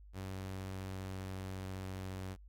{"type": "tone with pitch glide", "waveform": "sawtooth", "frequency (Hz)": [95.2, 94.38], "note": ["F#2", "F#2"], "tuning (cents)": [50, 35], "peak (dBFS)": -37, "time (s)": [0.13, 2.37], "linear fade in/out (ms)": 50, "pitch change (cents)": -15, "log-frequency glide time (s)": [0.49, 2.08], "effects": ["added 50 Hz sine -53 dBFS peak until 2.48 s", "AAC 64 kbps"]}